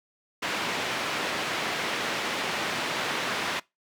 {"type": "band-pass noise", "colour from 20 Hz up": "white", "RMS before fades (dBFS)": -30, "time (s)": [0.42, 3.6], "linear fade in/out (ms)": 10, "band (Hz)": [170, 2700], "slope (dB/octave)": 12, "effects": ["noise-tail reverb RT60 0.2 s tail -22 dB re dry"]}